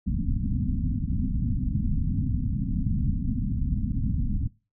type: low-pass noise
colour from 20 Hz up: pink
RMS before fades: -26 dBFS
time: 0.06-4.48 s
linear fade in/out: 10 ms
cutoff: 270 Hz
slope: 96 dB/octave
effects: noise-tail reverb RT60 0.3 s tail -21 dB re dry